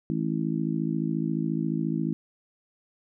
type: harmonic tone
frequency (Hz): 54.3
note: A1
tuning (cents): -22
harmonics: 3 / 4 / 5 / 6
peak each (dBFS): -29 / -30 / -31 / -32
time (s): 0.1-2.13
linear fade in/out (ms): 0
effects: none